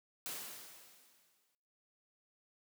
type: noise with exponential decay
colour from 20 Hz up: white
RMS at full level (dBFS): -41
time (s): 0.26-1.55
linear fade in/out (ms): 0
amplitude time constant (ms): 280
effects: noise-tail reverb RT60 0.9 s tail -22 dB re dry + high-pass 150 Hz 12 dB/octave